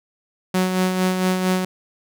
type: tone with tremolo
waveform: sawtooth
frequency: 185 Hz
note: F#3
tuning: in tune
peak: -12 dBFS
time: 0.54-1.65 s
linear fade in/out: 5 ms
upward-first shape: sine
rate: 4.4 Hz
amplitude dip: 45%
effects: none